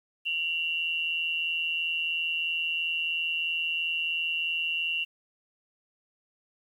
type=tone pair together; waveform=sine; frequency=2745 / 2908 Hz; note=F7 / F#7; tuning=-31 / -31 cents; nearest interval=minor second; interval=100 cents; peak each=-28 / -32 dBFS; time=0.25-5.05 s; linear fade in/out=20 ms; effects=10-bit